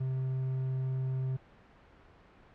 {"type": "tone", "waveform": "triangle", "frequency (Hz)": 130.81, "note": "C3", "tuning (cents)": 0, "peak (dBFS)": -28, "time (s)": [0, 1.37], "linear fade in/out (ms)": 10, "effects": ["pink hiss -58 dBFS RMS until 2.54 s", "low-pass 2000 Hz 12 dB/octave"]}